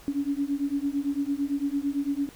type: beating tone pair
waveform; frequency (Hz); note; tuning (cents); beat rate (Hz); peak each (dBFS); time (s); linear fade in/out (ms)
sine; 278.1 / 287; C#4 / D4; +6 / -40; 8.9; -28; 0.08-2.29; 0
effects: pink hiss -51 dBFS RMS until 2.35 s